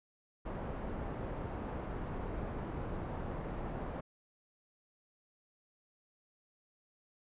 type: low-pass noise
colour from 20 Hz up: pink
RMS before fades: -40 dBFS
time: 0.45-4.01 s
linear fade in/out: 10 ms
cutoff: 1000 Hz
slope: 12 dB/octave
effects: resampled to 8000 Hz